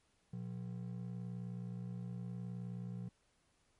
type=ring-modulated tone; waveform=triangle; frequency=150 Hz; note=D3; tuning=37 cents sharp; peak=-36 dBFS; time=0.33-3.09 s; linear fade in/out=5 ms; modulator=29.6 Hz; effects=pink hiss -75 dBFS RMS until 3.79 s + MP3 48 kbps